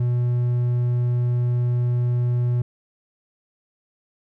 triangle tone, 121.9 Hz, B2, 22 cents flat, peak -16 dBFS, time 0-2.62 s, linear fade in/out 5 ms, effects none

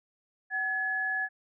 sine tone pair together, 759.1 / 1700 Hz, F#5 / G#6, +44 / +40 cents, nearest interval octave + major second, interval 1396 cents, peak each -37 / -28 dBFS, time 0.5-1.29 s, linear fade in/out 50 ms, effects none

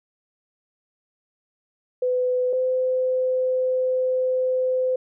sine tone pair in turn, 502 / 512 Hz, B4 / C5, +28 / -38 cents, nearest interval unison, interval 34 cents, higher second, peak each -19 dBFS, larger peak neither, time 2.02-2.53 / 2.53-4.96 s, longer second, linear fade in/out 5 ms, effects none

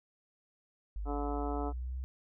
sine linear sweep, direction up, 50 to 65.41 Hz, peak -35 dBFS, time 0.96-2.04 s, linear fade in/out 0 ms
harmonic tone, 144.3 Hz, D3, 30 cents flat, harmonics 2 / 3 / 4 / 5 / 6 / 7 / 8 / 9, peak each -38 / -40 / -47 / -40 / -46 / -47 / -53 / -46 dBFS, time 1.05-1.73 s, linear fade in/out 50 ms
effects none

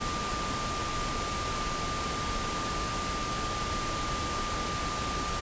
sine tone in noise, 1195 Hz, D6, 30 cents sharp, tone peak -34 dBFS, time 0-5.41 s, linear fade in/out 20 ms, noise pink, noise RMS -33 dBFS, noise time 0-5.41 s, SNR -4 dB, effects resampled to 16000 Hz

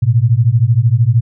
sine beating tone pair, 110.4 / 123.4 Hz, A2 / B2, +6 / -1 cents, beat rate 13 Hz, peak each -11 dBFS, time 0.02-1.21 s, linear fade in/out 10 ms, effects none

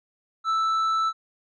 triangle tone with tanh clipping, 1318.5 Hz, E6, in tune, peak -22 dBFS, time 0.44-1.13 s, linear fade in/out 50 ms, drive 10 dB, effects none

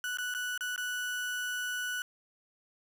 35% pulse tone with dropouts, 1480 Hz, F#6, in tune, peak -31 dBFS, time 0.04-2.02 s, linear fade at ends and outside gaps 1 ms, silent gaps 0.172-0.185 / 0.34-0.348 / 0.577-0.608 / 0.761-0.778 s, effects none

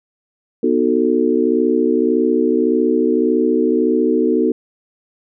sine chord, B dominant seventh, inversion none, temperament just, 246.9 / 308.7 / 370.4 / 444.5 Hz, B3 / D#4 / F#4 / A4, 0 / -14 / +2 / +18 cents, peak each -18 dBFS, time 0.63-4.52 s, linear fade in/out 5 ms, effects none

